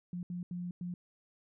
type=tone bursts at uneven times; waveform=sine; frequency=176.9 Hz; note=F3; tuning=23 cents sharp; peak=-36 dBFS; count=4; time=0.13-0.23 / 0.3-0.43 / 0.51-0.71 / 0.81-0.94 s; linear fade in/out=2 ms; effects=none